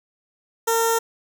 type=tone with notch filter; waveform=10% pulse; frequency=456.6 Hz; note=A#4; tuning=36 cents flat; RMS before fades=-20 dBFS; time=0.67-0.99 s; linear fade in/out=10 ms; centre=2400 Hz; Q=0.56; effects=none